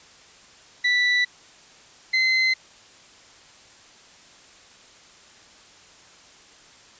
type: tone pair in turn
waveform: 35% pulse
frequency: 1970 / 2057 Hz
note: B6 / C7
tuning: -5 / -30 cents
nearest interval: minor second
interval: 75 cents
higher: second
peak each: -16 dBFS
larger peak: neither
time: 0.84-1.25 / 2.13-2.54 s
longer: neither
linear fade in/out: 10 ms
effects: white hiss -50 dBFS RMS until 6.99 s + resampled to 16000 Hz